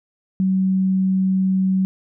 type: tone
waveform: sine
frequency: 189.1 Hz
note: F#3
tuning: 38 cents sharp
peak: -15 dBFS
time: 0.4-1.85 s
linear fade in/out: 0 ms
effects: none